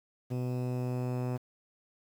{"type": "tone with low-pass filter sweep", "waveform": "sawtooth", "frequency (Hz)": 125.1, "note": "B2", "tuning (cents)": 23, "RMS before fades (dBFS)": -33, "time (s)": [0.3, 1.38], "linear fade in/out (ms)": 20, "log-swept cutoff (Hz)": [510, 870], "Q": 0.85, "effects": ["9-bit"]}